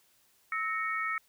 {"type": "tone cluster", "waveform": "sine", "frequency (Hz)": [1297, 1858, 2221], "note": ["E6", "A#6", "C#7"], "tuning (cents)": [-28, -6, 3], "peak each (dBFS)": [-33, -35, -35], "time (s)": [0.52, 1.18], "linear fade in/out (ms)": 2, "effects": ["white hiss -67 dBFS RMS until 1.28 s"]}